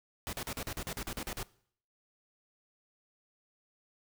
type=noise bursts; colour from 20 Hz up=pink; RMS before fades=-38 dBFS; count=12; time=0.27-1.429 s; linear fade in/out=0 ms; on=59 ms; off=41 ms; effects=noise-tail reverb RT60 0.6 s tail -21 dB re dry